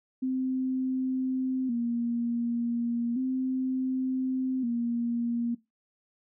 sine tone with vibrato, 247.5 Hz, B3, 4 cents sharp, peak -26 dBFS, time 0.22-5.55 s, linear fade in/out 10 ms, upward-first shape square, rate 0.34 Hz, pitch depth 82 cents each way, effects noise-tail reverb RT60 0.2 s tail -18 dB re dry

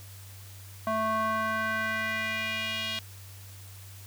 square tone with band-pass filter sweep, 220 Hz, A3, in tune, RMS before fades -30 dBFS, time 0.87-2.99 s, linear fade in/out 0 ms, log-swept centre 910 to 3300 Hz, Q 2.8, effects added 97 Hz sine -45 dBFS peak until 4.06 s + white hiss -51 dBFS RMS until 4.06 s

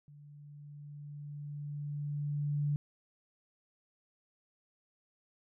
sine tone with level ramp, 145.9 Hz, D3, 11 cents flat, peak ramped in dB -52 to -28 dBFS, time 0.08-2.76 s, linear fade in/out 0 ms, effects none

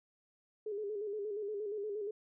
sine tone with vibrato, 415.3 Hz, G#4, in tune, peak -36 dBFS, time 0.66-2.11 s, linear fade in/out 5 ms, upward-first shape square, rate 8.5 Hz, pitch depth 57 cents each way, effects none

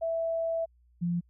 sine tone pair in turn, 659.3 / 173.22 Hz, E5 / F3, 0 / -14 cents, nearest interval octave + major seventh, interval 2314 cents, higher first, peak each -27 / -26 dBFS, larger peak second, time 0.01-0.66 / 1.01-1.21 s, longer first, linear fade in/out 20 ms, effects added 60 Hz sine -60 dBFS peak until 1.29 s

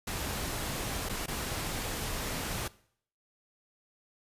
pink noise with dropouts, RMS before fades -35 dBFS, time 0.07-2.68 s, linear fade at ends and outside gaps 5 ms, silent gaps 1.089-1.094 / 1.261-1.28 s, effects noise-tail reverb RT60 0.6 s tail -20 dB re dry + resampled to 32000 Hz

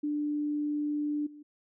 sine tone with level steps, 295.8 Hz, D4, 13 cents sharp, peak -28 / -46 dBFS, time 0.03-1.43 s, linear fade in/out 10 ms, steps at 1.26 s, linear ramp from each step 10 ms, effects none

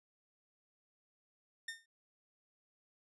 sawtooth tone with exponential decay, 1821 Hz, A#6, 41 cents flat, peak -34 dBFS, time 1.68-1.86 s, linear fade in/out 5 ms, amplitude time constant 39 ms, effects resampled to 24000 Hz

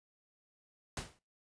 pink noise with exponential decay, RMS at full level -36 dBFS, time 0.97-1.19 s, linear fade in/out 2 ms, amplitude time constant 47 ms, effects noise-tail reverb RT60 0.3 s tail -23 dB re dry + resampled to 22050 Hz

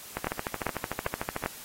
two click trains, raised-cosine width 0.5 ms, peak -15 / -13 dBFS, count 18 / 4, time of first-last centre 0.17-1.439 / 0.27-1.46 s, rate 13.4 / 2.52 Hz, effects white hiss -45 dBFS RMS until 1.64 s + AAC 48 kbps

